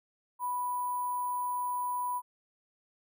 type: tone with sample-and-hold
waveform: sine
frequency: 987.8 Hz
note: B5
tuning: in tune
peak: -30 dBFS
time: 0.39-2.22 s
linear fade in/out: 50 ms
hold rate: 11025 Hz
effects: none